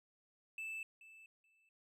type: tone with echo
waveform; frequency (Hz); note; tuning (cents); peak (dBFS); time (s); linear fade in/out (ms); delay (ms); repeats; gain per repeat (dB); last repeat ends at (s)
triangle; 2637; E7; 0; -40; 0.58-0.83; 2; 430; 2; -15; 1.69
effects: none